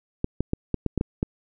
clicks, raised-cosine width 3 ms, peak -10 dBFS, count 8, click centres 0.244 / 0.406 / 0.534 / 0.743 / 0.863 / 0.977 / 1.011 / 1.229 s, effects none

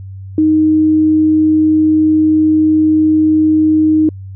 sine tone, 311.1 Hz, D#4, in tune, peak -7 dBFS, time 0.38-4.09 s, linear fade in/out 2 ms, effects added 96 Hz sine -26 dBFS peak until 4.35 s

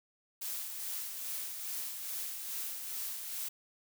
blue noise with tremolo, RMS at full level -38 dBFS, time 0.41-3.49 s, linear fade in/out 10 ms, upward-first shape sine, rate 2.4 Hz, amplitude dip 40%, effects none

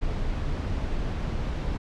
brown noise, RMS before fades -28 dBFS, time 0.01-1.78 s, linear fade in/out 20 ms, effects low-pass 5000 Hz 12 dB/octave

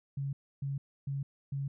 sine tone bursts, 138.59 Hz, C#3, in tune, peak -32 dBFS, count 4, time 0.17-1.68 s, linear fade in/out 5 ms, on 160 ms, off 290 ms, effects none

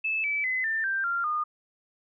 sine tone with pitch steps, 2617 / 2305 / 2030 / 1787.5 / 1574.2 / 1386.3 / 1220.9 Hz, E7 / D7 / B6 / A6 / G6 / F6 / D#6, -13 / -33 / +47 / +27 / +7 / -13 / -33 cents, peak -25 dBFS, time 0.04-1.44 s, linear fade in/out 10 ms, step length 200 ms, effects none

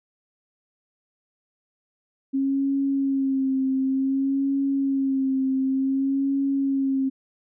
sine tone with vibrato, 270 Hz, C#4, 45 cents flat, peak -20 dBFS, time 2.33-7.1 s, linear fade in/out 20 ms, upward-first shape sine, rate 0.55 Hz, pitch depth 34 cents each way, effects none

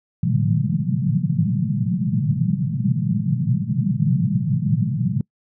pink band-pass noise, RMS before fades -20 dBFS, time 0.23-5.21 s, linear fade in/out 2 ms, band 110 to 210 Hz, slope 96 dB/octave, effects noise-tail reverb RT60 0.1 s tail -26 dB re dry

